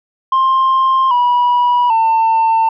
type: tone with pitch steps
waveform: sine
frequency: 1056 / 974 / 898.3 Hz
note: C6 / B5 / A5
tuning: +16 / -24 / +36 cents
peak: -7 dBFS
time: 0.32-2.69 s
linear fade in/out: 5 ms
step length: 790 ms
effects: tanh soft clip ceiling -8 dBFS